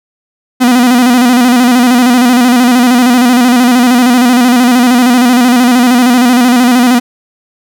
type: tone with vibrato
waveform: 45% pulse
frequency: 246.9 Hz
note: B3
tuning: in tune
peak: -4 dBFS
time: 0.6-7 s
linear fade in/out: 20 ms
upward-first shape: square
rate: 13 Hz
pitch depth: 55 cents each way
effects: none